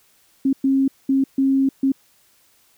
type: tone bursts at uneven times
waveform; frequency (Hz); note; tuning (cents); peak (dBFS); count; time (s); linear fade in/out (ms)
sine; 270; C#4; -45; -14; 5; 0.45-0.53 / 0.64-0.88 / 1.09-1.24 / 1.38-1.69 / 1.83-1.92; 5
effects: white hiss -58 dBFS RMS until 2.77 s